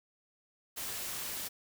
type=noise; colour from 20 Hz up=white; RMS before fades=-39 dBFS; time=0.76-1.49 s; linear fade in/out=20 ms; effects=none